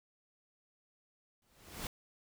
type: noise with exponential growth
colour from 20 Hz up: pink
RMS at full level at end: -38 dBFS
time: 1.42-1.87 s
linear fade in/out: 2 ms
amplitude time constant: 97 ms
effects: none